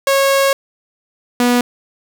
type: tone pair in turn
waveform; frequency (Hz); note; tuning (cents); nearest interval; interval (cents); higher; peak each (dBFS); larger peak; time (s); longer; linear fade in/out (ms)
sawtooth; 548 / 244.1; C#5 / B3; -20 / -20; octave + major second; 1400; first; -7; neither; 0.07-0.53 / 1.4-1.61; first; 2
effects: none